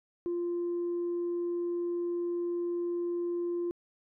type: tone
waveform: sine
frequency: 347.4 Hz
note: F4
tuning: 9 cents flat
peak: -28 dBFS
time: 0.26-3.71 s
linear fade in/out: 0 ms
effects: tanh soft clip ceiling -27 dBFS